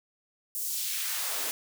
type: noise with high-pass filter sweep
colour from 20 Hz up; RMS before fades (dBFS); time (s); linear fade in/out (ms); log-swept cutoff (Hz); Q
white; -32; 0.55-1.51; 0; 9600 to 300; 0.95
effects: none